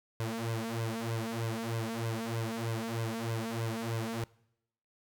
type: tone with flanger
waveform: sawtooth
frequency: 113.9 Hz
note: A#2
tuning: 40 cents flat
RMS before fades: -35 dBFS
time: 0.2-4.24 s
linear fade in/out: 0 ms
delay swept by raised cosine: 1.9 to 4.4 ms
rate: 3.2 Hz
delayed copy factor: +1
effects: noise-tail reverb RT60 0.8 s tail -23 dB re dry